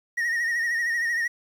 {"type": "tone with vibrato", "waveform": "triangle", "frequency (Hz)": 1872, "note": "A#6", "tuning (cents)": 7, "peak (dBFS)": -21, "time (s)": [0.17, 1.28], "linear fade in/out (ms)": 10, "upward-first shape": "triangle", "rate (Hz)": 13, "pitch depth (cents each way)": 67, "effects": ["9-bit"]}